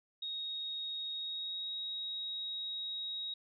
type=tone with pitch glide; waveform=sine; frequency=3753 to 3792 Hz; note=A#7 to A#7; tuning=+11 to +29 cents; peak=-37 dBFS; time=0.22-3.34 s; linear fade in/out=5 ms; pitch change=+18 cents; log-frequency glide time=1.13-1.73 s; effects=none